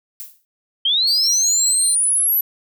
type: noise with exponential decay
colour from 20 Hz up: violet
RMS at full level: -29 dBFS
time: 0.2-0.45 s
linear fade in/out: 0 ms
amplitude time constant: 53 ms
type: linear sweep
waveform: sine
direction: up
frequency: 3090 to 12000 Hz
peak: -14 dBFS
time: 0.85-2.41 s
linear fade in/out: 5 ms
type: tone with tremolo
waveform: 40% pulse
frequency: 4138 Hz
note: C8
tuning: 20 cents flat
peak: -21 dBFS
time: 1.07-1.95 s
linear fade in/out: 5 ms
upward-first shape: sine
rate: 5.4 Hz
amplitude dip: 40%
effects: none